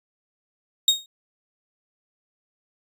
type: tone with exponential decay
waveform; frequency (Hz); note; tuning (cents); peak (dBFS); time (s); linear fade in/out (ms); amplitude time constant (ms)
35% pulse; 3729; A#7; 0; -9; 0.88-1.06; 2; 38
effects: resampled to 32000 Hz